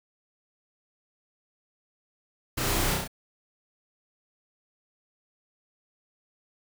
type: noise with echo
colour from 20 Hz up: pink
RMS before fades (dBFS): -30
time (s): 2.57-2.95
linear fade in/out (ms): 10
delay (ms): 32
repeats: 4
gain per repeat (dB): -2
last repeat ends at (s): 3.078
effects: none